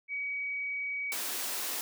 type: tone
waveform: sine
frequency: 2265 Hz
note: C#7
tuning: 37 cents sharp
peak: -32 dBFS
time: 0.08-1.16 s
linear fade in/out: 50 ms
type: high-pass noise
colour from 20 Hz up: white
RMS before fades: -35 dBFS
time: 1.12-1.81 s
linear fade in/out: 0 ms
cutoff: 240 Hz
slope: 24 dB/octave
effects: none